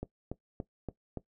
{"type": "click train", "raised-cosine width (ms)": 2, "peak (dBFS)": -23, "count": 5, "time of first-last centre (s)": [0.03, 1.173], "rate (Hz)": 3.5, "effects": ["noise-tail reverb RT60 0.1 s tail -17 dB re dry"]}